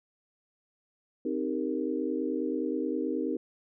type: chord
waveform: sine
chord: C minor seventh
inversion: none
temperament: equal with one note detuned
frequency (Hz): 261.6 / 311.1 / 396.8 / 466.2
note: C4 / Eb4 / G4 / Bb4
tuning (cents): 0 / 0 / +21 / 0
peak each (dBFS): -33 / -32 / -35 / -35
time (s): 1.25-3.37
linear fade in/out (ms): 5
effects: none